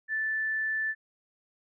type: tone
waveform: sine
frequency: 1757 Hz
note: A6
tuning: 3 cents flat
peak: -27 dBFS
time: 0.08-0.95 s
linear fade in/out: 50 ms
effects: none